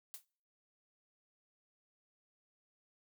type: noise with exponential decay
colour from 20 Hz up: blue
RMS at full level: -43 dBFS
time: 0.14-0.25 s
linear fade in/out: 0 ms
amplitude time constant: 23 ms
effects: noise-tail reverb RT60 0.5 s tail -25 dB re dry